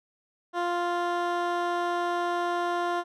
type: tone with band-pass filter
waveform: 15% pulse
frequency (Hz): 349.2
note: F4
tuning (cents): 0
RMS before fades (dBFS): -28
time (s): 0.53-3.04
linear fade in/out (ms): 50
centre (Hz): 730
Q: 0.51
effects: none